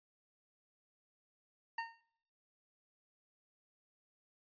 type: tone with exponential decay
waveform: 25% pulse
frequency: 917 Hz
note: A#5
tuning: 29 cents flat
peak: -31 dBFS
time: 1.78-2.01 s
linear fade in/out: 5 ms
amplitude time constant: 50 ms
effects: noise-tail reverb RT60 0.7 s tail -22 dB re dry + resampled to 11025 Hz